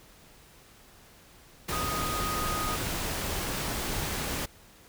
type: tone in noise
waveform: sine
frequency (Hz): 1244.5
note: D#6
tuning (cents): 0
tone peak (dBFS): -32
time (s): 1.72-2.76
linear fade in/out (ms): 10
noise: pink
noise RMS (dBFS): -32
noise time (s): 1.68-4.46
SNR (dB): -3
effects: pink hiss -55 dBFS RMS until 4.88 s